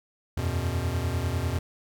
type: chord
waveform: square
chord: E suspended second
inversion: none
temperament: equal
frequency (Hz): 82.41 / 92.5 / 123.47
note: E2 / F#2 / B2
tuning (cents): 0 / 0 / 0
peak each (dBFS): -30 / -31 / -32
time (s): 0.37-1.59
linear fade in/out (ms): 5
effects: none